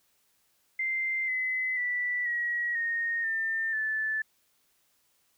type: tone with pitch steps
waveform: sine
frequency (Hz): 2086 / 2025 / 1966.6 / 1909.6 / 1854.1 / 1800.3 / 1748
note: C7 / B6 / B6 / A#6 / A#6 / A6 / A6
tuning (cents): -6 / +43 / -8 / +41 / -10 / +39 / -12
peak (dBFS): -27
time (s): 0.79-4.22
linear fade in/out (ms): 5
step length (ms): 490
effects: white hiss -70 dBFS RMS until 5.37 s